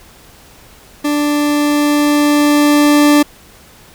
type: tone with level ramp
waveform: 40% pulse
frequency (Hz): 293.7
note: D4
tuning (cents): 0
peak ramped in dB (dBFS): -12 to -5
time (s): 1.04-3.23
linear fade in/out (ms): 10
effects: pink hiss -42 dBFS RMS until 3.94 s